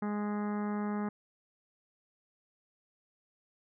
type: harmonic tone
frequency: 207.7 Hz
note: G#3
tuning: in tune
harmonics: 1 / 2 / 3 / 4 / 5 / 6 / 7 / 8 / 9 / 10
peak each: -32 / -41 / -48 / -43 / -48 / -46 / -53 / -53 / -56 / -58 dBFS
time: 0.02-1.09 s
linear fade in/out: 5 ms
effects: none